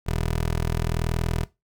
15% pulse tone, 40.78 Hz, E1, 18 cents flat, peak -17 dBFS, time 0.06-1.45 s, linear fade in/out 20 ms, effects noise-tail reverb RT60 0.2 s tail -17 dB re dry

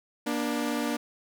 sawtooth tone pair together, 237.8 / 294.6 Hz, A#3 / D4, +35 / +6 cents, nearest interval major third, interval 371 cents, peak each -26 dBFS, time 0.26-0.97 s, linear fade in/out 10 ms, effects none

